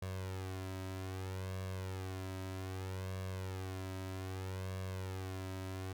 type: tone with flanger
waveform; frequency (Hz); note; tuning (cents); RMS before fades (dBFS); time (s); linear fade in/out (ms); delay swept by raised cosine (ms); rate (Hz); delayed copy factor
sawtooth; 94.2; F#2; +32; -42; 0.02-5.93; 5; 1.8 to 3.1; 0.63; +0.7
effects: none